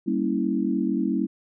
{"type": "chord", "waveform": "sine", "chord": "G diminished seventh", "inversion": "none", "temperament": "equal with one note detuned", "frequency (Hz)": [196, 233.1, 277.2, 326.4], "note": ["G3", "Bb3", "Db4", "Fb4"], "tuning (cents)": [0, 0, 0, -17], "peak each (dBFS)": -27, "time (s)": [0.06, 1.27], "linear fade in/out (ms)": 20, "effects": []}